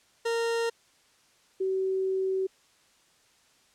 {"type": "tone pair in turn", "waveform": ["40% pulse", "sine"], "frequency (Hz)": [462.4, 380.3], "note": ["A#4", "F#4"], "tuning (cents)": [-14, 48], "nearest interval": "minor third", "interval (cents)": 338, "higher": "first", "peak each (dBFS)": -25, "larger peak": "neither", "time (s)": [[0.25, 0.7], [1.6, 2.47]], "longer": "second", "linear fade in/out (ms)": 10, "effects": ["white hiss -63 dBFS RMS until 3.74 s", "low-pass 8000 Hz 12 dB/octave"]}